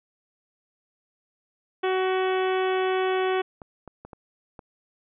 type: harmonic tone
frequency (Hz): 374.8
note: F#4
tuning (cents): +22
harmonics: 1 / 2 / 3 / 4 / 5 / 6 / 7 / 8 / 9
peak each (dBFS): -23 / -29 / -33 / -35 / -37 / -39 / -40 / -41 / -42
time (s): 1.83-3.42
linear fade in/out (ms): 10
type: clicks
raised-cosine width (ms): 1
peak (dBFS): -27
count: 5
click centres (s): 3.618 / 3.877 / 4.05 / 4.132 / 4.592
effects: none